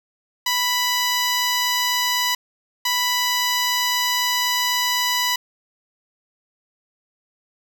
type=tone bursts at uneven times; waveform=10% pulse; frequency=987.8 Hz; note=B5; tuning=in tune; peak=-10 dBFS; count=2; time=0.46-2.35 / 2.85-5.36 s; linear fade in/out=5 ms; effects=none